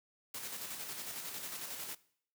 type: noise with tremolo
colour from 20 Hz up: white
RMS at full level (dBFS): -42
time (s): 0.34-1.95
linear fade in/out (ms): 5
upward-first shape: square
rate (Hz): 11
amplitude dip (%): 35
effects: noise-tail reverb RT60 0.6 s tail -20 dB re dry + high-pass 100 Hz 12 dB/octave